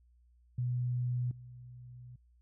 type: tone with level steps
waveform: sine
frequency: 123.47 Hz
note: B2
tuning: in tune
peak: -30 / -47 dBFS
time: 0.58-2.16 s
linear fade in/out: 5 ms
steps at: 1.31 s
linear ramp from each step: 2 ms
effects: added 60 Hz sine -62 dBFS peak until 2.41 s

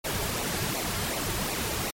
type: noise with flanger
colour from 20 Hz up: pink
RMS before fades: -30 dBFS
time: 0.04-1.91 s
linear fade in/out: 10 ms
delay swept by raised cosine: 0.59 to 4.09 ms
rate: 2.7 Hz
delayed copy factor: -0.65
effects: MP3 64 kbps

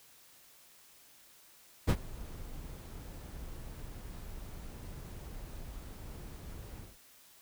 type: noise with ADSR envelope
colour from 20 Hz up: brown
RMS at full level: -21 dBFS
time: 1.87-6.98 s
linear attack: 26 ms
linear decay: 60 ms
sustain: -24 dB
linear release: 200 ms
effects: white hiss -60 dBFS RMS until 7.41 s

